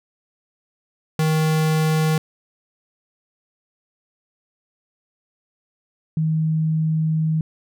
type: tone pair in turn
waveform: square / sine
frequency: 157 / 158.18 Hz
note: D#3 / D#3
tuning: +16 / +29 cents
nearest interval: unison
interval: 13 cents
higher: second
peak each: -17 dBFS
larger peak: neither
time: 1.19-2.18 / 6.17-7.41 s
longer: second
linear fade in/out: 2 ms
effects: none